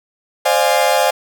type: chord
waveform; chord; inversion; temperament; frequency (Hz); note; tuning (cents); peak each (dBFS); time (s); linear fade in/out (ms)
40% pulse; D half-diminished seventh; third; equal with one note detuned; 523.3 / 597.3 / 698.5 / 830.6; C5 / D5 / F5 / Ab5; 0 / +29 / 0 / 0; -17; 0.45-1.11; 10
effects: none